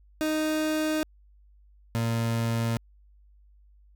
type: tone pair in turn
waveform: 30% pulse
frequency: 310.3 / 115.26 Hz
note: D#4 / A#2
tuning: -5 / -19 cents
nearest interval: octave + perfect fourth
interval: 1714 cents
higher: first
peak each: -22 dBFS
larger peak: neither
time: 0.21-1.03 / 1.95-2.77 s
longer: neither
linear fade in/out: 0 ms
effects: added 50 Hz sine -54 dBFS peak until 3.95 s

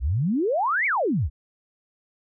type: exponential two-way sweep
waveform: sine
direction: up then down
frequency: 56 to 2333 to 56 Hz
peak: -20 dBFS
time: 0-1.3 s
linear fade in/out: 50 ms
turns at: 0.86 s
effects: none

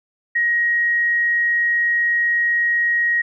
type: tone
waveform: sine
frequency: 1888 Hz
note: A#6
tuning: 22 cents sharp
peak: -15 dBFS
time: 0.35-3.22 s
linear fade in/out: 10 ms
effects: none

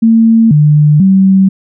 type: tone with pitch steps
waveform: sine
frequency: 226.1 / 149.4 / 191.7 Hz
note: A3 / D3 / G3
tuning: +47 / +30 / -38 cents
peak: -3 dBFS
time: 0.02-1.49 s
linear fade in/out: 10 ms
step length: 490 ms
effects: none

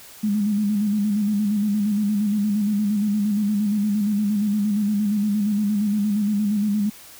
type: tone with vibrato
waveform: sine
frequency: 207.3 Hz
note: G#3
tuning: 3 cents flat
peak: -18 dBFS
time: 0.23-6.9 s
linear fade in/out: 10 ms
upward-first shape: square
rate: 8.6 Hz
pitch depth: 47 cents each way
effects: white hiss -44 dBFS RMS until 7.19 s

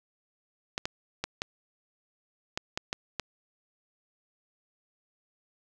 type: clicks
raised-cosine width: 0.2 ms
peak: -13 dBFS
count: 8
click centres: 0.779 / 0.855 / 1.24 / 1.419 / 2.575 / 2.775 / 2.929 / 3.197 s
effects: none

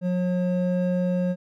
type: tone pair together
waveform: triangle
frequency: 180.3 / 540.3 Hz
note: F#3 / C#5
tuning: -45 / -44 cents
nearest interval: octave + perfect fifth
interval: 1901 cents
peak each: -20 / -26 dBFS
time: 0.01-1.36 s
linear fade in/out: 50 ms
effects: none

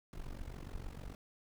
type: noise with amplitude modulation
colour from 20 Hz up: brown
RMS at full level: -41 dBFS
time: 0.13-1.15 s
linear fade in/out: 0 ms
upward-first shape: sine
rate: 46.6 Hz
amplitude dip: 85%
effects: none

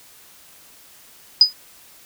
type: tone with exponential decay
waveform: sine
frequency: 4975 Hz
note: D#8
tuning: 1 cent flat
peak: -3 dBFS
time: 1.41-1.53 s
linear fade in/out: 2 ms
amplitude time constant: 25 ms
effects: white hiss -48 dBFS RMS until 2.05 s

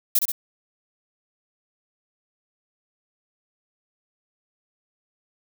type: noise with echo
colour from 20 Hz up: violet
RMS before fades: -18 dBFS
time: 0.15-0.19 s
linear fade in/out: 5 ms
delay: 65 ms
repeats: 2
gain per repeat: -4 dB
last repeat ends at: 0.32 s
effects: none

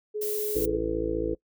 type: tone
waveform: sine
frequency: 422.9 Hz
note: G#4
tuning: 31 cents sharp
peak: -28 dBFS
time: 0.14-0.79 s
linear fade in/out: 20 ms
type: noise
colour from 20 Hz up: violet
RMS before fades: -33 dBFS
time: 0.21-0.66 s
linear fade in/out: 10 ms
type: harmonic tone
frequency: 55 Hz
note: A1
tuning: in tune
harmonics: 1 / 2 / 3 / 5 / 6 / 7 / 8 / 9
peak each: -35 / -42 / -42 / -39 / -30 / -39 / -30 / -32 dBFS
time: 0.55-1.35 s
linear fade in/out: 10 ms
effects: noise-tail reverb RT60 0.1 s tail -22 dB re dry

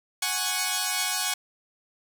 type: chord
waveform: 5% pulse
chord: F# suspended second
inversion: none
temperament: equal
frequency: 740 / 830.6 / 1108.7 Hz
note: F#5 / G#5 / C#6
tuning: 0 / 0 / 0 cents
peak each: -18 dBFS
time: 0.22-1.34 s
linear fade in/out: 5 ms
effects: none

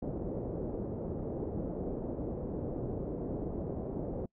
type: low-pass noise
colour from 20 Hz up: white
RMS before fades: -37 dBFS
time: 0.02-4.26 s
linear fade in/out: 5 ms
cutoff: 500 Hz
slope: 24 dB/octave
effects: noise-tail reverb RT60 0.1 s tail -26 dB re dry

